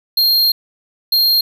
square tone bursts at uneven times, 4214 Hz, C8, 12 cents sharp, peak -11 dBFS, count 2, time 0.17-0.52 / 1.12-1.41 s, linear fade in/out 5 ms, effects none

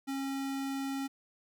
square tone, 272.3 Hz, C#4, 31 cents flat, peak -34 dBFS, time 0.07-1.08 s, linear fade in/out 20 ms, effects none

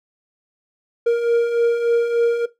triangle beating tone pair, 466.2 / 469.6 Hz, A#4 / A#4, 0 / +13 cents, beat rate 3.4 Hz, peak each -21 / -13 dBFS, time 1.06-2.46 s, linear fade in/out 10 ms, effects noise-tail reverb RT60 0.2 s tail -18 dB re dry

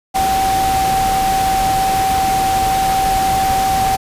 sine tone in noise, 769 Hz, G5, 33 cents flat, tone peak -13 dBFS, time 0.14-3.97 s, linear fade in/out 20 ms, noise pink, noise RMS -22 dBFS, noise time 0.14-3.97 s, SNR +6 dB, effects resampled to 32000 Hz

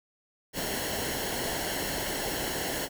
pink noise with comb filter, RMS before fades -32 dBFS, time 0.53-2.89 s, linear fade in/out 50 ms, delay 0.82 ms, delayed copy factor -0.65, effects none

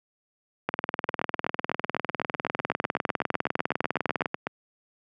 two click trains, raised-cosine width 0.5 ms, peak -9 / -11 dBFS, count 72 / 28, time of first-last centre 0.69-4.258 / 1.09-4.469 s, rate 19.9 / 7.99 Hz, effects high-pass 150 Hz 12 dB/octave

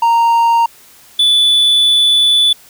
triangle tone pair in turn, 928 / 3471 Hz, A#5 / A7, -8 / -24 cents, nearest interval octave + major seventh, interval 2284 cents, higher second, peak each -6 dBFS, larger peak neither, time 0.02-0.66 / 1.19-2.53 s, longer second, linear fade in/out 5 ms, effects white hiss -43 dBFS RMS until 2.69 s

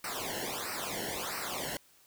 pink noise with flanger, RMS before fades -37 dBFS, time 0.04-1.77 s, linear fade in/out 2 ms, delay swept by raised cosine 0.29 to 0.84 ms, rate 1.5 Hz, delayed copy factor -1, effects white hiss -63 dBFS RMS until 2.06 s

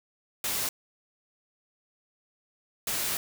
white noise bursts at uneven times, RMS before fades -30 dBFS, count 2, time 0.44-0.69 / 2.87-3.17 s, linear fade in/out 2 ms, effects none

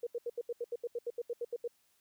sine tone bursts, 475.4 Hz, A#4, 34 cents sharp, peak -33 dBFS, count 15, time 0.03-1.678 s, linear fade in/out 5 ms, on 38 ms, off 77 ms, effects white hiss -72 dBFS RMS until 2 s

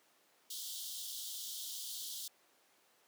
pink high-pass noise, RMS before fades -44 dBFS, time 0.5-2.28 s, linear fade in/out 5 ms, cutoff 3100 Hz, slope 96 dB/octave, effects pink hiss -69 dBFS RMS until 3.07 s + high-pass 400 Hz 12 dB/octave

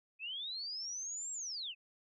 sine linear two-way sweep, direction up then down, 2489 to 7630 to 2489 Hz, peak -39 dBFS, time 0.19-1.75 s, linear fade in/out 50 ms, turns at 1.32 s, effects none

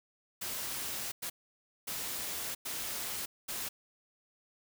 white noise bursts at uneven times, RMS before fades -38 dBFS, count 5, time 0.41-1.12 / 1.22-1.3 / 1.87-2.55 / 2.65-3.26 / 3.48-3.69 s, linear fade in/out 10 ms, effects none

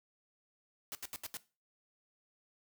white noise bursts, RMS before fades -42 dBFS, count 5, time 0.92-1.37 s, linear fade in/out 0 ms, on 30 ms, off 75 ms, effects noise-tail reverb RT60 0.3 s tail -17 dB re dry

